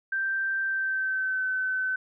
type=tone with pitch glide; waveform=sine; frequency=1568 to 1521.6 Hz; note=G6 to F#6; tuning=0 to +48 cents; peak=-25 dBFS; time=0.12-1.96 s; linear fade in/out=5 ms; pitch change=-52 cents; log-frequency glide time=0.65-1.45 s; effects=none